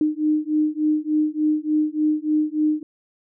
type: beating tone pair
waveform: sine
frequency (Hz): 304 / 307.4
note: D#4 / D#4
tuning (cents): -40 / -21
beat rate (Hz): 3.4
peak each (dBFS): -21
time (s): 0.01-2.83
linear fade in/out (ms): 2
effects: none